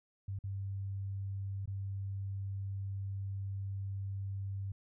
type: tone with dropouts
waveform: sine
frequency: 98 Hz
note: G2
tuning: in tune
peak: -36 dBFS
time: 0.28-4.72 s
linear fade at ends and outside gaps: 5 ms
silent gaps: 0.389-0.438 / 1.658-1.675 s
effects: none